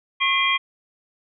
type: tone cluster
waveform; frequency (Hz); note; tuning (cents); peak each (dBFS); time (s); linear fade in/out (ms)
sine; 1086 / 2045 / 2396 / 3232; C#6 / C7 / D7 / G#7; -36 / -40 / +34 / -48; -23; 0.2-0.58; 20
effects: none